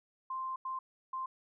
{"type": "tone bursts at uneven times", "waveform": "sine", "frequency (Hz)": 1046.5, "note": "C6", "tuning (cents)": 0, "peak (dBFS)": -35, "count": 3, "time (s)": [[0.3, 0.56], [0.65, 0.79], [1.13, 1.26]], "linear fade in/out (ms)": 5, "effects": []}